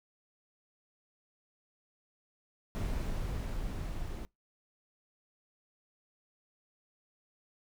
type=noise with level ramp; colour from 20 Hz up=brown; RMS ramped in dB=-33 to -39 dBFS; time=2.75-4.25 s; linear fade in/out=0 ms; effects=noise-tail reverb RT60 0.2 s tail -25 dB re dry